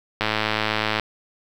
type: click train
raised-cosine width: 0.3 ms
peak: -5 dBFS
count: 86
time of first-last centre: 0.21-0.997 s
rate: 108 Hz
effects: 7-bit